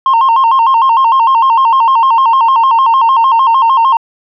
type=tone with vibrato; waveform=sine; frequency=987 Hz; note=B5; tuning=1 cent flat; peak=-3 dBFS; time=0.06-3.97 s; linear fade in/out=2 ms; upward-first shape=square; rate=6.6 Hz; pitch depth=130 cents each way; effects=tanh soft clip ceiling -4 dBFS